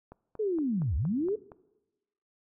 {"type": "click train", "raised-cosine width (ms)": 1, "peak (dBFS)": -32, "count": 7, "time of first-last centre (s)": [0.12, 1.519], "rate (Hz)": 4.29}
{"type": "linear two-way sweep", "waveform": "sine", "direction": "down then up", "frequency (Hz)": [447.4, 61.74, 447.4], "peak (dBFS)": -26, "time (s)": [0.39, 1.36], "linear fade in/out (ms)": 10, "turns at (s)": 0.96}
{"effects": ["noise-tail reverb RT60 1.0 s tail -21 dB re dry"]}